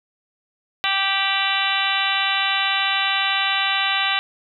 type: harmonic tone with a mistuned harmonic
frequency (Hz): 390.8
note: G4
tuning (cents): -5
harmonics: 2 / 3 / 4 / 5 / 6 / 7 / 8 / 9 / 10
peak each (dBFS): -27 / -27 / -27 / -27 / -27 / -27 / -27 / -27 / -27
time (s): 0.84-4.19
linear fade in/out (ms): 0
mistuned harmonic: 8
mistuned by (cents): -59
effects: none